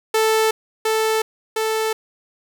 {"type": "tone with echo", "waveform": "sawtooth", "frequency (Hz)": 440, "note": "A4", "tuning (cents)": 0, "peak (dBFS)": -11, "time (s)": [0.14, 0.51], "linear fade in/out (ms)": 5, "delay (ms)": 710, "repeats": 2, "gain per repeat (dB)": -2, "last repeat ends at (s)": 1.93, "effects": []}